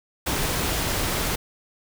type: noise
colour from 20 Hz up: pink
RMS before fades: -25 dBFS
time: 0.26-1.36 s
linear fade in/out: 10 ms
effects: none